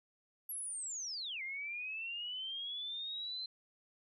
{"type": "linear two-way sweep", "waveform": "sine", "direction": "down then up", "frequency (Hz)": [11530, 2080, 4113], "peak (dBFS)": -39, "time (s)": [0.49, 3.46], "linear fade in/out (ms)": 5, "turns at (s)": 1.42, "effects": []}